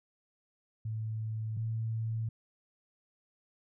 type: tone pair in turn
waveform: sine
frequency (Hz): 110 / 112.25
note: A2 / A2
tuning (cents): 0 / +35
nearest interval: unison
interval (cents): 35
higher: second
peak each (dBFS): -33 / -31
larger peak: second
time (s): 0.85-1.57 / 1.57-2.29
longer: neither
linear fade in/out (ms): 5
effects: none